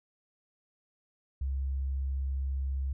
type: tone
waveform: sine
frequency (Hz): 67.4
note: C#2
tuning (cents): -48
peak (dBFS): -29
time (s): 1.41-2.93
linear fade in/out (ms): 5
effects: none